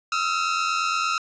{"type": "tone pair together", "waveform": "sawtooth", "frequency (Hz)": [1274, 1362.7], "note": ["D#6", "F6"], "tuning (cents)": [41, -43], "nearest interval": "minor second", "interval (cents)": 116, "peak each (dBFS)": -21, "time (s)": [0.12, 1.18], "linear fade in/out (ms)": 2, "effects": ["resampled to 16000 Hz", "9-bit"]}